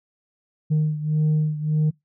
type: beating tone pair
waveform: sine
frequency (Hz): 153.2 / 154.9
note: D#3 / D#3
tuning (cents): -27 / -7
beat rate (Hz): 1.7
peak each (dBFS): -18 / -22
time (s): 0.7-1.91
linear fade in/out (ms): 20
effects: noise-tail reverb RT60 0.2 s tail -26 dB re dry + tanh soft clip ceiling -15 dBFS